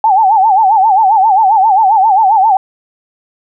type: tone with vibrato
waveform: sine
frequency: 823 Hz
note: G#5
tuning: 16 cents flat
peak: -5 dBFS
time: 0.04-2.57 s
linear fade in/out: 2 ms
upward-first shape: sine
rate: 7.5 Hz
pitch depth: 170 cents each way
effects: none